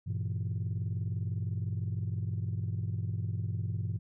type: chord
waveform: sine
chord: E diminished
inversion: first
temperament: just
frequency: 98.89 / 118.67 / 164.81 Hz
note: G2 / Bb2 / E3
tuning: +16 / +31 / 0 cents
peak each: -32 / -34 / -38 dBFS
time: 0.06-3.99 s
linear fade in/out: 20 ms
effects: tanh soft clip ceiling -26 dBFS